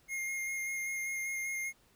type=tone with vibrato; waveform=square; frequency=2133 Hz; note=C7; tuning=33 cents sharp; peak=-35 dBFS; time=0.08-1.73 s; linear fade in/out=50 ms; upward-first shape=square; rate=5.1 Hz; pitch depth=12 cents each way; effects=pink hiss -67 dBFS RMS until 1.95 s